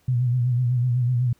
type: tone with vibrato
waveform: sine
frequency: 123.47 Hz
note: B2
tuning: in tune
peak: -18 dBFS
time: 0.08-1.33 s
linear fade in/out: 5 ms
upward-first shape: sine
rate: 8 Hz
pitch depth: 62 cents each way
effects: pink hiss -63 dBFS RMS until 1.39 s